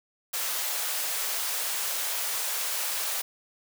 white high-pass noise, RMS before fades -30 dBFS, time 0.33-3.22 s, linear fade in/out 10 ms, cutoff 500 Hz, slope 24 dB/octave, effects none

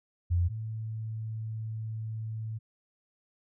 sine tone pair in turn, 87.31 / 110.45 Hz, F2 / A2, 0 / +7 cents, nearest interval major third, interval 407 cents, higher second, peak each -23 / -33 dBFS, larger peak first, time 0.3-0.49 / 0.49-2.59 s, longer second, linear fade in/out 20 ms, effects none

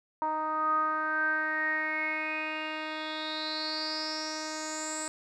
10% pulse tone with low-pass filter sweep, 311.1 Hz, D#4, in tune, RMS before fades -32 dBFS, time 0.22-5.08 s, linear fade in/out 0 ms, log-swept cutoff 1000 to 8000 Hz, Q 9.7, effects none

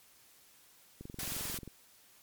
click train, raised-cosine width 3 ms, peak -32 dBFS, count 16, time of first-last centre 1.01-1.677 s, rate 22.5 Hz
white noise, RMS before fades -39 dBFS, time 1.19-1.58 s, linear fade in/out 2 ms
effects white hiss -62 dBFS RMS until 2.22 s + MP3 96 kbps

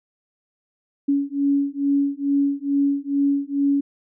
sine beating tone pair, 279.9 / 282.2 Hz, C#4 / C#4, +17 / +31 cents, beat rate 2.3 Hz, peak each -21 dBFS, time 1.08-3.81 s, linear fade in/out 10 ms, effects none

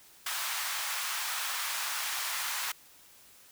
pink high-pass noise, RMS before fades -34 dBFS, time 0.26-2.72 s, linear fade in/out 5 ms, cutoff 970 Hz, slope 24 dB/octave, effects white hiss -57 dBFS RMS until 3.51 s

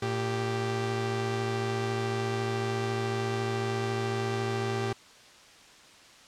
sawtooth tone pair together, 114 / 392 Hz, A#2 / G4, -38 / 0 cents, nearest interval octave + major sixth, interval 2138 cents, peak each -27 dBFS, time 0.02-4.93 s, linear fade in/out 5 ms, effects white hiss -53 dBFS RMS until 6.27 s + low-pass 6000 Hz 12 dB/octave

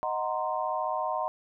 sine chord, C half-diminished seventh, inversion first, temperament equal, 622.3 / 740 / 932.3 / 1046.5 Hz, Eb5 / Gb5 / Bb5 / C6, 0 / 0 / 0 / 0 cents, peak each -33 dBFS, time 0.03-1.28 s, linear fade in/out 0 ms, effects none

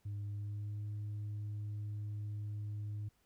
sine tone with pitch glide, 102.2 to 104.47 Hz, G#2 to G#2, -27 to +11 cents, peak -36 dBFS, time 0.05-3.09 s, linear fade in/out 10 ms, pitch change +38 cents, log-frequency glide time 0.25-0.83 s, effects tanh soft clip ceiling -37 dBFS + pink hiss -75 dBFS RMS until 3.25 s

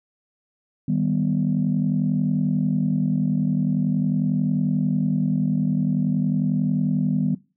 sine chord, Eb augmented, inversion none, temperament equal, 155.56 / 196 / 246.9 Hz, Eb3 / G3 / B3, 0 / 0 / 0 cents, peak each -22 / -23 / -23 dBFS, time 0.88-7.35 s, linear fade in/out 5 ms, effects noise-tail reverb RT60 0.3 s tail -20 dB re dry + tanh soft clip ceiling -11 dBFS

